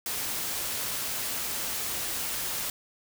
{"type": "noise", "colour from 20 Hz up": "white", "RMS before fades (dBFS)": -32, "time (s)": [0.06, 2.7], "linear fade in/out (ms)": 2, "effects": []}